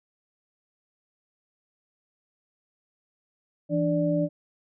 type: tone cluster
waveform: sine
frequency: 166.3 / 295 / 585 Hz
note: E3 / D4 / D5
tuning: +16 / +8 / -7 cents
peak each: -26 dBFS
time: 3.69-4.29 s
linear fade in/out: 50 ms
effects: none